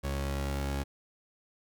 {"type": "tone pair together", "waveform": "sawtooth", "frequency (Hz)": [69.3, 277], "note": ["C#2", "C#4"], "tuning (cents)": [0, -1], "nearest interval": "2 octaves", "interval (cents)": 2399, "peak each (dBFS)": [-27, -34], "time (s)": [0.03, 0.84], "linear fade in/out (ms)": 20, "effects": []}